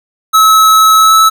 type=tone with pitch glide; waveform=square; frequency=1294 to 1305.3 Hz; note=E6 to E6; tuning=-32 to -17 cents; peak=-4 dBFS; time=0.33-1.3 s; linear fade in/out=20 ms; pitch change=+15 cents; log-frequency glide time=0.97-1.16 s; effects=none